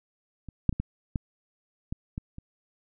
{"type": "clicks", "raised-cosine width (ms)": 5, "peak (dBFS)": [-28, -8, -22, -16, -15, -19, -20, -28], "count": 8, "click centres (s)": [0.487, 0.693, 0.727, 0.8, 1.158, 1.925, 2.179, 2.384], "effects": []}